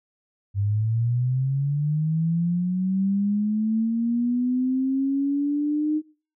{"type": "linear sweep", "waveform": "sine", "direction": "up", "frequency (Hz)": [98, 308.9], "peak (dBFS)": -20, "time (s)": [0.54, 6.02], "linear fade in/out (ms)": 50, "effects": ["noise-tail reverb RT60 0.4 s tail -21 dB re dry"]}